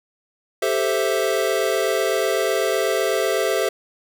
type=chord; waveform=square; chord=A minor seventh; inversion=third; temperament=equal; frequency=392 / 440 / 523.3 / 659.3 Hz; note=G4 / A4 / C5 / E5; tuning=0 / 0 / 0 / 0 cents; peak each=-25 dBFS; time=0.62-3.69 s; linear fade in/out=5 ms; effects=none